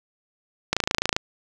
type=click train; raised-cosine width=0.2 ms; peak=-3 dBFS; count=13; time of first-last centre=0.73-1.165 s; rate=27.6 Hz; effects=none